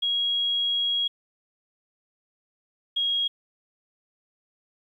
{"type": "tone pair in turn", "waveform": "sine", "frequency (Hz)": [3300, 3285], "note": ["G#7", "G#7"], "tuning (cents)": [-12, -20], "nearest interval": "unison", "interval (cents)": 8, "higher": "first", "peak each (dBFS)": -22, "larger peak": "neither", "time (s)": [[0.02, 1.08], [2.96, 3.28]], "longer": "first", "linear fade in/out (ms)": 10, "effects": ["10-bit"]}